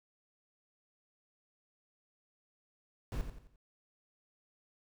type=noise with echo; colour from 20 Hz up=brown; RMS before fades=-35 dBFS; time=3.12-3.21 s; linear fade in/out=0 ms; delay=87 ms; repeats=4; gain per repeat=-8 dB; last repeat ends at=3.558 s; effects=none